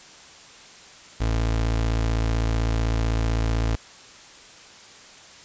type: tone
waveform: 30% pulse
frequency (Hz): 55.8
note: A1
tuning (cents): +25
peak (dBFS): -18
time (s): 1.2-3.76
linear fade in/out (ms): 10
effects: white hiss -46 dBFS RMS until 5.44 s + resampled to 16000 Hz